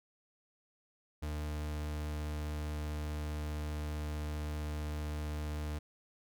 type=tone; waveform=40% pulse; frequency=75.4 Hz; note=D2; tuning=46 cents sharp; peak=-35 dBFS; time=1.22-5.79 s; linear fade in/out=10 ms; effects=none